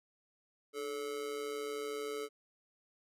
square tone with amplitude modulation, 433 Hz, A4, 28 cents flat, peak -35 dBFS, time 0.73-2.29 s, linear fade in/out 50 ms, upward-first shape sine, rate 133 Hz, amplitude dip 70%, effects resampled to 32000 Hz

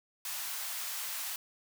white high-pass noise, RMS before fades -38 dBFS, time 0.25-1.36 s, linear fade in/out 2 ms, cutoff 730 Hz, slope 24 dB/octave, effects none

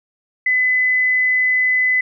sine tone, 2012 Hz, B6, 32 cents sharp, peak -13 dBFS, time 0.46-2.01 s, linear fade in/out 5 ms, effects none

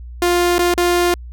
sawtooth tone with dropouts, 351.2 Hz, F4, 10 cents sharp, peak -9 dBFS, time 0.22-1.14 s, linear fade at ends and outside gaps 2 ms, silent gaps 0.583-0.591 / 0.74-0.777 s, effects added 60 Hz sine -30 dBFS peak until 1.32 s

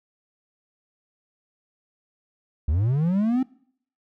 triangle linear sweep, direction up, 67 to 266.6 Hz, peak -17 dBFS, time 2.68-3.43 s, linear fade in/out 5 ms, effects noise-tail reverb RT60 0.6 s tail -22 dB re dry

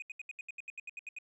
sine tone bursts, 2489 Hz, D#7, in tune, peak -37 dBFS, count 13, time 0-1.186 s, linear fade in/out 2 ms, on 22 ms, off 75 ms, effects tanh soft clip ceiling -39 dBFS

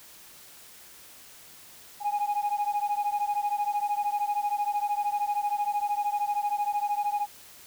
sine beating tone pair, 820 / 833 Hz, G#5 / G#5, -22 / +5 cents, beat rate 13 Hz, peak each -26 / -27 dBFS, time 2-7.27 s, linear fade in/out 50 ms, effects tanh soft clip ceiling -22 dBFS + white hiss -50 dBFS RMS until 7.66 s

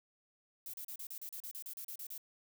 violet noise bursts, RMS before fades -45 dBFS, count 14, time 0.66-2.179 s, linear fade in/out 2 ms, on 76 ms, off 35 ms, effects none

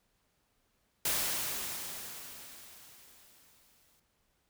white noise with exponential decay, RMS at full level -30 dBFS, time 1.05-4 s, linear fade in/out 5 ms, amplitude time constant 640 ms, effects pink hiss -75 dBFS RMS until 4.49 s

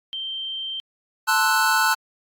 sine tone, 3136 Hz, G7, in tune, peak -27 dBFS, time 0.13-0.8 s, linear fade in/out 0 ms
square chord, F# half-diminished seventh, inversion first, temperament equal, 880 / 1046.5 / 1318.5 / 1480 Hz, A5 / C6 / E6 / F#6, 0 / 0 / 0 / 0 cents, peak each -23 / -27 / -25 / -21 dBFS, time 1.27-1.95 s, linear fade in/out 20 ms
effects AAC 64 kbps

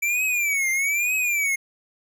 square tone with vibrato, 2313 Hz, D7, 27 cents flat, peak -21 dBFS, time 0.02-1.56 s, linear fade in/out 10 ms, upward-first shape triangle, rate 1.1 Hz, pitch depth 180 cents each way, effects none

